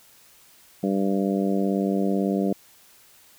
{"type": "harmonic tone", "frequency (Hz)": 98, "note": "G2", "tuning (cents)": 0, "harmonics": [2, 3, 4, 5, 6, 7], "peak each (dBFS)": [-23, -27, -29, -31, -33, -34], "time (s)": [0.83, 2.53], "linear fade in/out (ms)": 5, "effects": ["white hiss -54 dBFS RMS until 3.38 s"]}